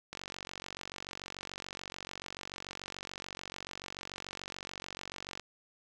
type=click train; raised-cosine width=0.2 ms; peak=-23 dBFS; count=248; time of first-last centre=0.13-5.397 s; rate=46.9 Hz; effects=none